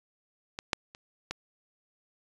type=clicks; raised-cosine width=0.2 ms; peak=-18 / -8 / -29 / -16 dBFS; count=4; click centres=0.589 / 0.732 / 0.949 / 1.31 s; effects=resampled to 24000 Hz